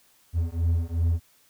triangle beating tone pair, 82.41 / 85.11 Hz, E2 / F2, 0 / -44 cents, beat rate 2.7 Hz, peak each -23 dBFS, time 0.33-1.2 s, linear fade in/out 50 ms, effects white hiss -61 dBFS RMS until 1.49 s

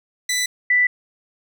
15% pulse / sine tone pair in turn, 1988 / 1980.1 Hz, B6 / B6, +11 / +4 cents, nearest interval unison, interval 7 cents, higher first, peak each -13 dBFS, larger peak neither, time 0.29-0.46 / 0.7-0.87 s, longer neither, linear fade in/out 5 ms, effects none

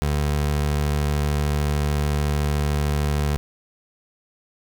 25% pulse tone, 73.42 Hz, D2, in tune, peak -16 dBFS, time 0.02-3.37 s, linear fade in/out 0 ms, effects none

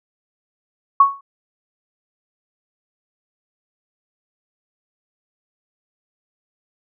sine tone with exponential decay, 1108.7 Hz, C#6, in tune, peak -4 dBFS, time 1-1.21 s, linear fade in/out 5 ms, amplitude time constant 44 ms, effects none

